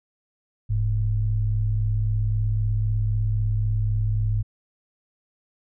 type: tone pair together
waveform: sine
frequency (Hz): 42.11 / 105.9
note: E1 / G#2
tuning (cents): +38 / +34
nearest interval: octave + major third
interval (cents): 1596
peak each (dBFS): -25 / -21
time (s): 0.69-4.43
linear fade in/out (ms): 20
effects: none